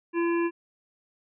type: harmonic tone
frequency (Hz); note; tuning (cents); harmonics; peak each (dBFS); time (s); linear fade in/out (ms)
340; F4; -46; 1 / 3 / 5 / 7 / 8; -23 / -33 / -37 / -40 / -41; 0.13-0.51; 50
effects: none